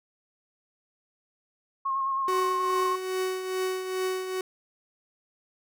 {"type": "tone with vibrato", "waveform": "sine", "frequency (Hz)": 1078, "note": "C#6", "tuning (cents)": -49, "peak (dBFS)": -25, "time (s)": [1.85, 2.96], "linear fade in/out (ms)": 10, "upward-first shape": "square", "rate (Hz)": 9.4, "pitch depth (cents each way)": 19}
{"type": "tone with tremolo", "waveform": "45% pulse", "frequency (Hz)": 373.2, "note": "F#4", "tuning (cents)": 15, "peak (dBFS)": -25, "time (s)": [2.28, 4.41], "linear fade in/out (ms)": 2, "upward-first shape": "triangle", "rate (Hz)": 2.4, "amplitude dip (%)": 60}
{"effects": []}